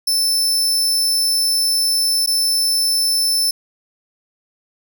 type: tone with dropouts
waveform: sawtooth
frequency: 5290 Hz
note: E8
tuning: 5 cents sharp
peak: -12 dBFS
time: 0.07-3.51 s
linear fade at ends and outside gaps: 5 ms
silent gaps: 2.262-2.273 s
effects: none